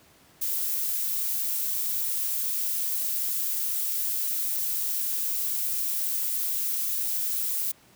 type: noise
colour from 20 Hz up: violet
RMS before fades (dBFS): -28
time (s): 0.41-7.72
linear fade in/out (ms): 10
effects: pink hiss -57 dBFS RMS until 7.95 s + high-pass 80 Hz 12 dB/octave